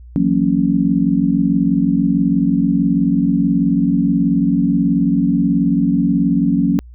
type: chord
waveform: sine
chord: F# dominant seventh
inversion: third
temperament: just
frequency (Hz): 166.5 / 185 / 231.2 / 277.5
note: E3 / F#3 / A#3 / C#4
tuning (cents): +18 / 0 / -14 / +2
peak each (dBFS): -20 / -17 / -18 / -16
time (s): 0.16-6.79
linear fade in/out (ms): 0
effects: added 60 Hz sine -35 dBFS peak until 6.94 s